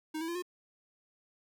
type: tone with pitch steps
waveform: square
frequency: 312.2 / 327 / 342.4 / 358.6 Hz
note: D#4 / E4 / F4 / F4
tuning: +6 / -14 / -34 / +46 cents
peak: -35 dBFS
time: 0.14-0.424 s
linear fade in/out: 10 ms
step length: 71 ms
effects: none